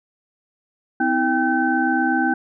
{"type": "tone cluster", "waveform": "sine", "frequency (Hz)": [253.5, 321.4, 790, 1531], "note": ["B3", "E4", "G5", "G6"], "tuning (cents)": [45, -44, 13, -41], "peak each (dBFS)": -22, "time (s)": [1, 2.34], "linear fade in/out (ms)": 5, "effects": []}